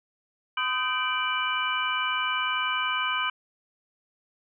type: tone cluster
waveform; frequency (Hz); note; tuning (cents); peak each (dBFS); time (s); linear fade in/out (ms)
sine; 1018 / 1248 / 1545 / 2349 / 2969; C6 / D#6 / G6 / D7 / F#7; -48 / +5 / -26 / 0 / +5; -31; 0.57-3.3; 5
effects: none